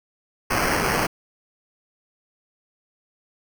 blue noise with sample-and-hold, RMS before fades -22 dBFS, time 0.5-1.07 s, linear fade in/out 10 ms, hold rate 3675 Hz, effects none

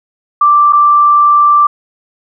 sine tone with dropouts, 1174.7 Hz, D6, in tune, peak -4 dBFS, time 0.41-1.67 s, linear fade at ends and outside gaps 5 ms, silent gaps 0.725-0.731 s, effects none

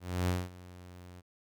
sawtooth tone with ADSR envelope, 89.9 Hz, F#2, 49 cents flat, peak -23 dBFS, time 0-1.22 s, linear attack 280 ms, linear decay 210 ms, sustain -21 dB, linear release 31 ms, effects none

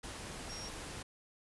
sine tone in noise, 5588 Hz, F8, in tune, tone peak -45 dBFS, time 0.49-0.69 s, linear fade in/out 10 ms, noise pink, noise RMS -45 dBFS, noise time 0.03-1.03 s, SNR -3 dB, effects resampled to 24000 Hz

